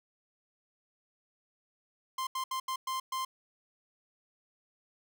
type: tone bursts at uneven times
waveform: 45% pulse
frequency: 1046.5 Hz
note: C6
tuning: in tune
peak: -32 dBFS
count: 6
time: 2.18-2.27 / 2.35-2.44 / 2.51-2.6 / 2.68-2.76 / 2.87-3 / 3.12-3.25 s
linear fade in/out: 5 ms
effects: none